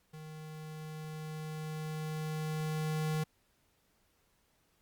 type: tone with level ramp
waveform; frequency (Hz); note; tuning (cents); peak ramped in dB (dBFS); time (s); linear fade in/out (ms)
square; 155.56; D#3; 0; -46 to -31; 0.13-3.24; 10
effects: pink hiss -73 dBFS RMS until 4.81 s + Opus 48 kbps